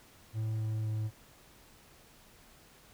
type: tone with pitch steps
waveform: triangle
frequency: 110 / 109.24 / 108.49 Hz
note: A2 / A2 / A2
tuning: 0 / -12 / -24 cents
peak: -29 dBFS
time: 0.33-1.11 s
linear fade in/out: 50 ms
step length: 260 ms
effects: pink hiss -59 dBFS RMS until 2.93 s